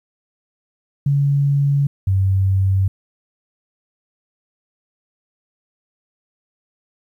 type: tone pair in turn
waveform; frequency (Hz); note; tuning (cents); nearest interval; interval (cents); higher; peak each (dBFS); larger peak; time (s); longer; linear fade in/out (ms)
sine; 141.2 / 96.01; C#3 / G2; +32 / -35; perfect fifth; 667; first; -13; neither; 1.06-1.87 / 2.07-2.88; neither; 5
effects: 9-bit